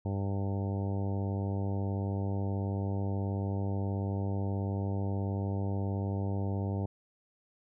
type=harmonic tone with a mistuned harmonic; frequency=98.5 Hz; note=G2; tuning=9 cents sharp; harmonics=1 / 2 / 3 / 4 / 5 / 6 / 7 / 8 / 9; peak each=-31 / -37 / -41 / -43 / -45 / -47 / -48 / -49 / -50 dBFS; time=0.05-6.86 s; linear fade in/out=5 ms; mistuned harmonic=9; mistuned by=+23 cents; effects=none